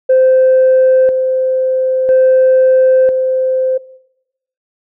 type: tone with tremolo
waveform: sine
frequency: 519 Hz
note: C5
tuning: 14 cents flat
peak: -4 dBFS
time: 0.09-3.78 s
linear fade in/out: 10 ms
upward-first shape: square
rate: 0.5 Hz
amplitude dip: 50%
effects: noise-tail reverb RT60 0.9 s tail -21 dB re dry + tanh soft clip ceiling -3 dBFS